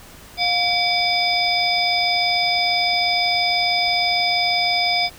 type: harmonic tone with a mistuned harmonic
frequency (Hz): 710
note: F5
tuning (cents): +28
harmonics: 1 / 3 / 5 / 7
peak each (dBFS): -22 / -22 / -24 / -21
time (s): 0.37-5.1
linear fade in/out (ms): 50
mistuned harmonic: 3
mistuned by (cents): +130
effects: pink hiss -43 dBFS RMS until 5.18 s